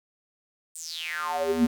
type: tone with high-pass filter sweep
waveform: square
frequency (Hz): 81.7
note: E2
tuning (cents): -15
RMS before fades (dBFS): -28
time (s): 0.75-1.67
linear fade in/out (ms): 5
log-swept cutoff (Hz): 8800 to 200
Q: 7.8
effects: none